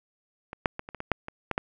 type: clicks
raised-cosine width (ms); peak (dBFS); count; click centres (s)
0.5; -22 / -7 / -18 / -25 / -21 / -19 / -7 / -21 / -12 / -11; 10; 0.531 / 0.658 / 0.794 / 0.889 / 0.947 / 1.004 / 1.117 / 1.284 / 1.513 / 1.579
effects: none